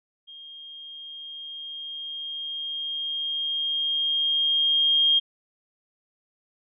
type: tone with level ramp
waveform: sine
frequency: 3227 Hz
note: G7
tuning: 50 cents sharp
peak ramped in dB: -41 to -16 dBFS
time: 0.27-5.2 s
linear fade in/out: 20 ms
effects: none